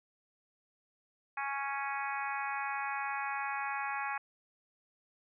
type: harmonic tone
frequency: 277.2 Hz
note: C#4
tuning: in tune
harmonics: 3 / 4 / 5 / 6 / 7 / 8 / 9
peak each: -38 / -40 / -43 / -41 / -45 / -45 / -44 dBFS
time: 1.37-4.18 s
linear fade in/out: 5 ms
effects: none